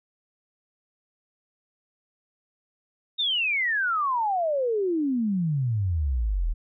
sine exponential sweep, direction down, 3751 to 37.14 Hz, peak -22 dBFS, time 3.18-6.54 s, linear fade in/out 20 ms, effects none

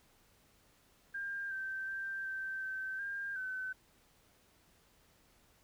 sine tone with pitch steps, 1600 / 1556 / 1574 / 1556 / 1545 / 1602 / 1521 Hz, G6 / G6 / G6 / G6 / G6 / G6 / F#6, +35 / -13 / +7 / -13 / -26 / +37 / +47 cents, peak -37 dBFS, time 1.14-3.73 s, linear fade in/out 10 ms, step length 370 ms, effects pink hiss -68 dBFS RMS until 5.63 s

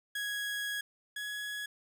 30% pulse tone pair in turn, 1661.2 / 1677.6 Hz, G#6 / G#6, 0 / +17 cents, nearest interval unison, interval 17 cents, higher second, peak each -31 / -34 dBFS, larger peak first, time 0.15-0.81 / 1.16-1.66 s, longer first, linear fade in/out 5 ms, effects none

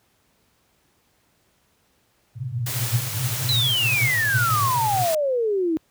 pink band-pass noise, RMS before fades -27 dBFS, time 2.35-5.06 s, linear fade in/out 50 ms, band 110 to 130 Hz, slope 96 dB/octave
white noise with tremolo, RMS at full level -28 dBFS, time 2.66-5.15 s, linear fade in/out 5 ms, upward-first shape sine, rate 1.7 Hz, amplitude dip 25%
sine exponential sweep, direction down, 4091 to 309.4 Hz, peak -19 dBFS, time 3.49-5.77 s, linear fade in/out 0 ms
effects pink hiss -64 dBFS RMS until 5.9 s + high-pass 60 Hz 12 dB/octave

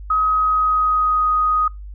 sine tone with pitch glide, 1268 to 1248.4 Hz, D#6 to D#6, +32 to +5 cents, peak -14 dBFS, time 0.1-1.68 s, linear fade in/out 5 ms, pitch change -27 cents, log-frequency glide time 0.21-1.28 s, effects noise-tail reverb RT60 0.2 s tail -25 dB re dry + added 50 Hz sine -31 dBFS peak until 1.94 s

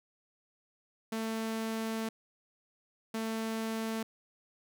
sawtooth tone bursts at uneven times, 223 Hz, A3, 23 cents sharp, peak -29 dBFS, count 2, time 1.12-2.09 / 3.14-4.03 s, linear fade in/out 5 ms, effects none

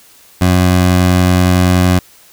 20% pulse tone, 90.7 Hz, F#2, 34 cents flat, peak -3 dBFS, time 0.41-1.99 s, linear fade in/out 5 ms, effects white hiss -44 dBFS RMS until 2.32 s

